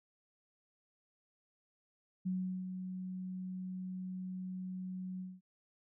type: tone with ADSR envelope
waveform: sine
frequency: 185 Hz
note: F#3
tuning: in tune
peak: -32 dBFS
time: 2.25-5.41 s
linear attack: 17 ms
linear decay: 380 ms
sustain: -7 dB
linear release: 210 ms
effects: none